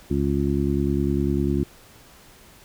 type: harmonic tone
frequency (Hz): 70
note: C#2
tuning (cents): +18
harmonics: 1 / 2 / 3 / 4 / 5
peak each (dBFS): -26 / -26 / -26 / -26 / -26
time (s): 0.1-1.64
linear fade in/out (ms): 10
effects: pink hiss -50 dBFS RMS until 2.64 s